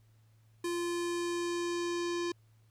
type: tone with low-pass filter sweep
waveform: square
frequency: 346.3 Hz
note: F4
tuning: 15 cents flat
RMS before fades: -34 dBFS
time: 0.64-2.32 s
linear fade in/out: 5 ms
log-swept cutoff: 10000 to 5800 Hz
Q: 1.6
effects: added 110 Hz sine -61 dBFS peak until 2.7 s + pink hiss -74 dBFS RMS until 2.7 s